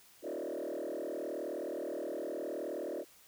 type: tone with frequency modulation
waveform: sine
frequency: 466.3 Hz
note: A#4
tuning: 1 cent sharp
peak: -34 dBFS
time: 0.22-3.05 s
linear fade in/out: 50 ms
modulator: 39.2 Hz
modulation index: 4.2
effects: tanh soft clip ceiling -34 dBFS + white hiss -61 dBFS RMS until 3.27 s